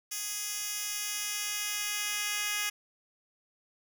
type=tone with high-pass filter sweep; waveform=10% pulse; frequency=415.3 Hz; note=G#4; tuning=in tune; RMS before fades=-34 dBFS; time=0.11-2.7 s; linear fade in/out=10 ms; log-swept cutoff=5400 to 2500 Hz; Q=0.82; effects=none